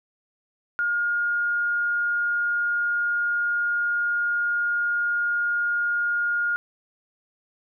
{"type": "tone", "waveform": "sine", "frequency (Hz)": 1422, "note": "F6", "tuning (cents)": 31, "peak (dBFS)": -21, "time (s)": [0.79, 6.56], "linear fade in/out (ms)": 0, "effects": []}